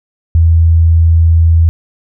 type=tone; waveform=sine; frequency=82.41 Hz; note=E2; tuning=in tune; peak=-4 dBFS; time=0.35-1.69 s; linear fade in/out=0 ms; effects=none